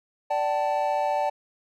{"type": "chord", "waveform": "triangle", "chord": "D suspended fourth", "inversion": "none", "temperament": "equal with one note detuned", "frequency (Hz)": [587.3, 765.2, 880], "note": ["D5", "G5", "A5"], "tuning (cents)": [0, -42, 0], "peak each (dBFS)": -25, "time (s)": [0.3, 1.3], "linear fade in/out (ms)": 10, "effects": []}